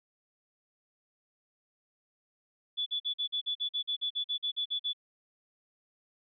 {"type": "tone bursts", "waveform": "sine", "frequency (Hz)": 3447, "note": "A7", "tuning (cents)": -36, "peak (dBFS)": -29, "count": 16, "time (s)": [2.77, 4.933], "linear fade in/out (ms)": 20, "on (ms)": 93, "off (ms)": 45, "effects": []}